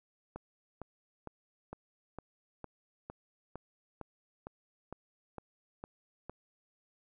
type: click train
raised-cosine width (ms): 1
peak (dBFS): -28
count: 14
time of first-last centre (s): 0.36-6.296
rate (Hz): 2.19
effects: none